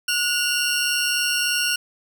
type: tone pair together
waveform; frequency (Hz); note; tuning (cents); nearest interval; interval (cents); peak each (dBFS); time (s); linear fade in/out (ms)
20% pulse; 1452.6 / 2762; F#6 / F7; -32 / -20; major seventh; 1112; -18; 0.08-1.76; 5
effects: none